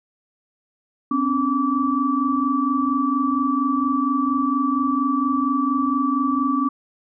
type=tone cluster; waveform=sine; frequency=258 / 282.3 / 1156 Hz; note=C4 / C#4 / D6; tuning=-24 / +32 / -28 cents; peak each=-22 dBFS; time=1.11-6.69 s; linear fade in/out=5 ms; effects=none